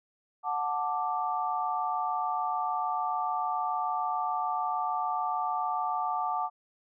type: chord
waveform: sine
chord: D major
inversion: first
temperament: just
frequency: 734.2 / 881 / 1174.7 Hz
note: F#5 / A5 / D6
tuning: -14 / +2 / 0 cents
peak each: -32 dBFS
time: 0.43-6.5 s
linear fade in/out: 50 ms
effects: none